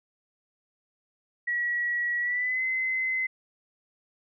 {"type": "tone with pitch glide", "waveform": "sine", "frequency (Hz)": [1923, 2049], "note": ["B6", "C7"], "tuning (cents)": [-47, -37], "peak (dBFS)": -25, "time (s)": [1.47, 3.27], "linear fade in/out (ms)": 10, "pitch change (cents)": 110, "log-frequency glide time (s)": [2.2, 2.63], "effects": []}